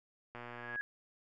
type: click train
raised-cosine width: 0.5 ms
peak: -31 dBFS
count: 50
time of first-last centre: 0.35-0.758 s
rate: 120 Hz
type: tone with exponential growth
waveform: sine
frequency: 1661.2 Hz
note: G#6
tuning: in tune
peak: -33 dBFS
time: 0.37-0.81 s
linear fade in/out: 0 ms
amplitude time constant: 95 ms
effects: none